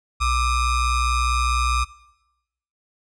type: ring-modulated tone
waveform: square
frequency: 622.3 Hz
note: D#5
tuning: in tune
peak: -16 dBFS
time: 0.2-1.85 s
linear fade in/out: 20 ms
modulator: 560 Hz
effects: noise-tail reverb RT60 0.9 s tail -20 dB re dry + resampled to 22050 Hz